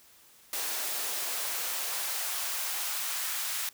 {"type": "noise with high-pass filter sweep", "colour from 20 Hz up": "white", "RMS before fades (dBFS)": -33, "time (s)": [0.53, 3.69], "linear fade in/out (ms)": 2, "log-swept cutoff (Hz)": [410, 1100], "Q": 0.97, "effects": ["white hiss -58 dBFS RMS until 3.73 s"]}